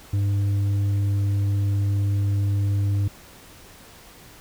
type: tone with tanh clipping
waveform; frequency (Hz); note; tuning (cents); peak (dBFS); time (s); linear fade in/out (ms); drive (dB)
sine; 100.2; G2; +38; -20; 0.13-3.08; 5; 5
effects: pink hiss -47 dBFS RMS until 4.4 s